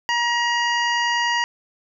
harmonic tone with a mistuned harmonic, 950 Hz, A#5, 33 cents sharp, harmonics 1 / 2 / 3 / 5 / 6 / 7, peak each -22 / -22 / -26 / -31 / -38 / -38 dBFS, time 0.09-1.44 s, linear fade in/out 0 ms, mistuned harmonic 6, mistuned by +23 cents, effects none

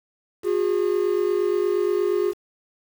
triangle tone pair together, 360 / 408.5 Hz, F#4 / G#4, -47 / -29 cents, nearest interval major second, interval 218 cents, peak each -20 dBFS, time 0.43-2.34 s, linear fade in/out 50 ms, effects 7-bit

